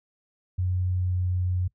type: tone with pitch glide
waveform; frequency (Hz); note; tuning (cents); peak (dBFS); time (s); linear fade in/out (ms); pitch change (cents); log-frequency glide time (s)
sine; 91.2 to 90.67; F#2 to F#2; -24 to -35; -23; 0.58-1.68; 10; -11; 0.93-1.17
effects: noise-tail reverb RT60 0.1 s tail -20 dB re dry